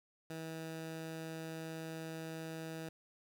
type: tone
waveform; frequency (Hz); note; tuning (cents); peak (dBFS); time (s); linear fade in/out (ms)
15% pulse; 161.4; E3; -36; -36; 0.3-2.89; 2
effects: none